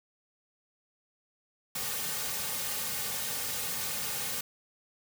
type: noise with comb filter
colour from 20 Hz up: white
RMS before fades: -34 dBFS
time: 1.75-4.41 s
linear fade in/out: 5 ms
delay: 3 ms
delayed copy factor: -0.9
effects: none